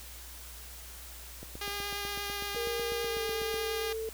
click train, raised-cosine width 2 ms, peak -30 dBFS, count 18, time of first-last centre 1.43-3.542 s, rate 8.05 Hz
5% pulse tone with vibrato, 405.7 Hz, G#4, 41 cents flat, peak -23 dBFS, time 1.61-3.93 s, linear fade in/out 5 ms, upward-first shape sine, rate 8.6 Hz, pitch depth 10 cents each way
sine tone with pitch glide, 466.2 to 444.9 Hz, A#4 to A4, 0 to +19 cents, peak -33 dBFS, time 2.56-4.09 s, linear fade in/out 0 ms, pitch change -81 cents, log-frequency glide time 3.02-3.26 s
effects added 60 Hz sine -48 dBFS peak until 4.13 s + white hiss -48 dBFS RMS until 4.13 s

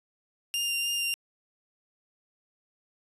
sawtooth tone with vibrato, 2794 Hz, F7, in tune, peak -24 dBFS, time 0.54-1.14 s, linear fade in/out 0 ms, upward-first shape sine, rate 3.3 Hz, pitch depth 11 cents each way, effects resampled to 32000 Hz

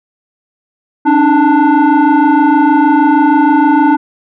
sine tone with frequency modulation, 305.2 Hz, D#4, 33 cents flat, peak -4 dBFS, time 1.05-3.97 s, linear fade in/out 20 ms, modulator 584 Hz, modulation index 1.3, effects tanh soft clip ceiling -2 dBFS

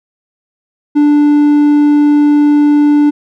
triangle tone, 293.8 Hz, D4, 1 cent sharp, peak -3 dBFS, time 0.95-3.11 s, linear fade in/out 20 ms, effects none

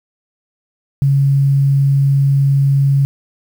sine tone, 138.59 Hz, C#3, in tune, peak -9 dBFS, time 1.02-3.05 s, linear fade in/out 0 ms, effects 7-bit

